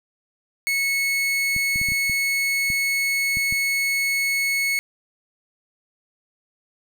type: tone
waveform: 40% pulse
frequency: 2200 Hz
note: C#7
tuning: 14 cents flat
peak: -19 dBFS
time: 0.67-4.79 s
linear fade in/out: 0 ms
type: clicks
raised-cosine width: 5 ms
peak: -21 dBFS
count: 9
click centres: 1.564 / 1.759 / 1.815 / 1.887 / 1.92 / 2.097 / 2.702 / 3.371 / 3.525 s
effects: none